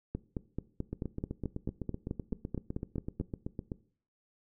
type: two click trains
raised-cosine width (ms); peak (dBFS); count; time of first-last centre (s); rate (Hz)
3; -21 / -23; 15 / 23; 0.15-3.2 / 0.93-3.718; 4.59 / 7.89
effects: noise-tail reverb RT60 0.5 s tail -19 dB re dry